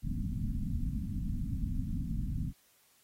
pink low-pass noise, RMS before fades -34 dBFS, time 0.02-2.53 s, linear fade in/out 50 ms, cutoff 270 Hz, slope 96 dB/octave, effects white hiss -67 dBFS RMS until 3.03 s + AAC 48 kbps

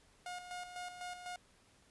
sawtooth tone with tremolo, 717 Hz, F5, 45 cents sharp, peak -38 dBFS, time 0.26-1.36 s, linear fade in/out 2 ms, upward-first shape square, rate 4 Hz, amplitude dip 55%, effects pink hiss -67 dBFS RMS until 1.9 s + resampled to 24000 Hz

